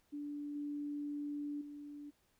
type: tone with level steps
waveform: sine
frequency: 291.3 Hz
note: D4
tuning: 14 cents flat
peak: -40 / -38 / -46 dBFS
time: 0.12-2.11 s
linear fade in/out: 20 ms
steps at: 0.55 / 1.61 s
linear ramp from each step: 5 ms
effects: pink hiss -75 dBFS RMS until 2.39 s